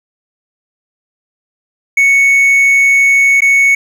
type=tone with dropouts; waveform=triangle; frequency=2217 Hz; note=C#7; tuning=in tune; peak=-4 dBFS; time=1.97-3.75 s; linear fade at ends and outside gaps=5 ms; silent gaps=3.406-3.419 s; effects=none